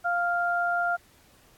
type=tone pair together; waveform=sine; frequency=698.5 / 1396.9 Hz; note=F5 / F6; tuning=0 / 0 cents; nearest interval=octave; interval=1200 cents; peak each=-26 dBFS; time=0.04-0.97 s; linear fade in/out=20 ms; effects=pink hiss -59 dBFS RMS until 1.57 s + AAC 64 kbps